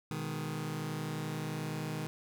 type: chord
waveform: sawtooth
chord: G# minor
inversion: first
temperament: just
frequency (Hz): 124.59 / 155.74 / 207.7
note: B2 / D#3 / G#3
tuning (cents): +16 / +2 / 0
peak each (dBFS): -38 / -33 / -39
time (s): 0.11-2.07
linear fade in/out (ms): 0
effects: none